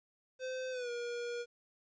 square tone with pitch glide, 515 to 477.7 Hz, C5 to A#4, -28 to +42 cents, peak -38 dBFS, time 0.39-1.46 s, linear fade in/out 50 ms, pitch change -130 cents, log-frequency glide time 0.71-0.9 s, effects resampled to 16000 Hz + 12-bit

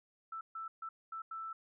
sine tone bursts at uneven times, 1324 Hz, E6, 7 cents sharp, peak -40 dBFS, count 5, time 0.32-0.41 / 0.55-0.68 / 0.82-0.89 / 1.12-1.22 / 1.31-1.53 s, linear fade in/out 5 ms, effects none

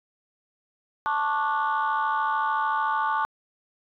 sine chord, D major seventh, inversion second, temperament just, 881 / 1101.2 / 1174.7 / 1468.3 Hz, A5 / C#6 / D6 / F#6, +2 / -12 / 0 / -14 cents, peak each -25 / -28 / -27 / -29 dBFS, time 1.06-3.25 s, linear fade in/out 0 ms, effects tanh soft clip ceiling -16 dBFS

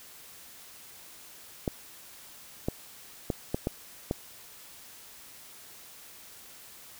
clicks, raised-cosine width 2 ms, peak -14 dBFS, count 6, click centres 1.678 / 2.685 / 3.302 / 3.545 / 3.671 / 4.111 s, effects white hiss -50 dBFS RMS until 6.99 s

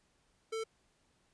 square tone, 445.5 Hz, A4, 22 cents sharp, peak -36 dBFS, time 0.52-0.64 s, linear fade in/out 10 ms, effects pink hiss -73 dBFS RMS until 1.33 s + resampled to 22050 Hz

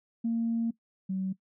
sine tone pair in turn, 230 / 189.45 Hz, A#3 / F#3, -23 / +41 cents, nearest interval minor third, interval 336 cents, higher first, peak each -25 / -28 dBFS, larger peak first, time 0.24-0.71 / 1.09-1.33 s, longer first, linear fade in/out 10 ms, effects noise-tail reverb RT60 0.1 s tail -19 dB re dry + tanh soft clip ceiling -21 dBFS

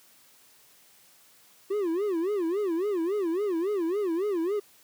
triangle tone with vibrato, 370 Hz, F#4, in tune, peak -23 dBFS, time 1.7-4.6 s, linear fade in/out 10 ms, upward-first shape sine, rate 3.6 Hz, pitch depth 230 cents each way, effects white hiss -58 dBFS RMS until 4.83 s + high-pass 100 Hz 12 dB/octave

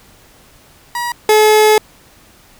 30% pulse tone pair in turn, 960 / 428.7 Hz, B5 / A4, -49 / -45 cents, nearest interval octave + major second, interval 1396 cents, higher first, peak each -15 / -4 dBFS, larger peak second, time 0.95-1.12 / 1.29-1.78 s, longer second, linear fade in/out 2 ms, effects pink hiss -46 dBFS RMS until 2.59 s

